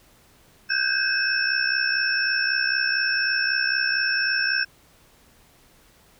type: tone cluster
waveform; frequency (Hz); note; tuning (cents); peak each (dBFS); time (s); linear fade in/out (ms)
sine; 1493 / 1558 / 1622 / 2579 / 5390; F#6 / G6 / G#6 / E7 / E8; +15 / -11 / -41 / -39 / +38; -30 / -24 / -27 / -30 / -26; 0.69-4.65; 20
effects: pink hiss -56 dBFS RMS until 6.19 s